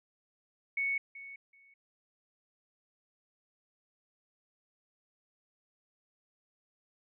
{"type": "tone with echo", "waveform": "sine", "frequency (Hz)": 2217, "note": "C#7", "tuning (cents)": 0, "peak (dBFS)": -29, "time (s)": [0.77, 0.98], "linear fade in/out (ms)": 5, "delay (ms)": 380, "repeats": 2, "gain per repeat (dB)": -15, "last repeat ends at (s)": 1.74, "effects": []}